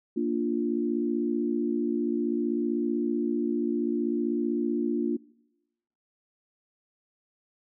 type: chord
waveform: sine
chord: Bb major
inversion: none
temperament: equal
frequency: 233.1 / 293.7 / 349.2 Hz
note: Bb3 / D4 / F4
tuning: 0 / 0 / 0 cents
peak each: -29 dBFS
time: 0.16-5.17 s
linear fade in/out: 10 ms
effects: noise-tail reverb RT60 1.0 s tail -24 dB re dry